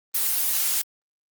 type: noise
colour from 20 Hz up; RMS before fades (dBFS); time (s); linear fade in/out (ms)
blue; -23; 0.14-0.82; 10
effects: Opus 24 kbps